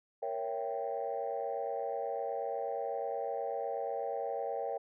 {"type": "chord", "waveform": "sine", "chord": "A# diminished seventh", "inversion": "none", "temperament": "equal with one note detuned", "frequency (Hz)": [466.2, 554.4, 665.4, 784], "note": ["A#4", "C#5", "E5", "G5"], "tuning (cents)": [0, 0, 16, 0], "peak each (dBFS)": [-38, -38, -40, -38], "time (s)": [0.22, 4.78], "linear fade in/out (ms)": 10, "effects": ["tanh soft clip ceiling -25 dBFS"]}